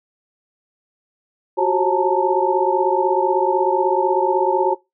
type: tone cluster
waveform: sine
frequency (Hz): 365.1 / 381.2 / 540 / 865 / 915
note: F#4 / G4 / C#5 / A5 / A#5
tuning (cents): -23 / -48 / -45 / -30 / -32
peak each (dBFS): -21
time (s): 1.57-4.75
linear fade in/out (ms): 20
effects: noise-tail reverb RT60 0.2 s tail -21 dB re dry